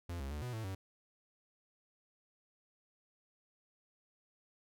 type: tone with pitch steps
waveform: 45% pulse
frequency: 86.4 / 68.2 / 74.3 / 123.8 / 111 / 95.6 Hz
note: F2 / C#2 / D2 / B2 / A2 / G2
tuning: -18 / -28 / +21 / +5 / +16 / -43 cents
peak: -39 dBFS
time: 0.09-0.75 s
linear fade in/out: 5 ms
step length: 110 ms
effects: none